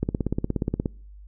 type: click train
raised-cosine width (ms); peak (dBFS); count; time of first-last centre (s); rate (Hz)
3; -11; 15; 0.03-0.858; 16.9
effects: noise-tail reverb RT60 0.5 s tail -26 dB re dry + added 50 Hz sine -42 dBFS peak until 1.27 s